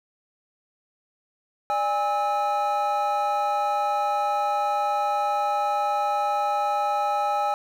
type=tone cluster; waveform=triangle; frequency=592 / 820 / 1299 Hz; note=D5 / G#5 / E6; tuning=+14 / -22 / -26 cents; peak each=-28 / -21 / -27 dBFS; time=1.7-7.54 s; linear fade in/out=0 ms; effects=9-bit